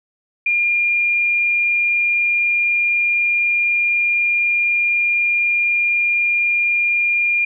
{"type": "tone", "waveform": "sine", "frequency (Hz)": 2408, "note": "D7", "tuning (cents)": 43, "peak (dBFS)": -14, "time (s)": [0.46, 7.45], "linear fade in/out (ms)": 5, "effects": []}